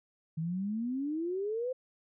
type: exponential sweep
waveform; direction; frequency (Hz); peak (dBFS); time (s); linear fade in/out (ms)
sine; up; 155.56 to 523.3; -31; 0.37-1.73; 10
effects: none